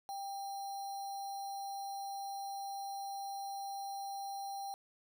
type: tone with sample-and-hold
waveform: sine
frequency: 791 Hz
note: G5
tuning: 15 cents sharp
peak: -39 dBFS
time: 0.09-4.74 s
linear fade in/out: 0 ms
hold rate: 4900 Hz
effects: none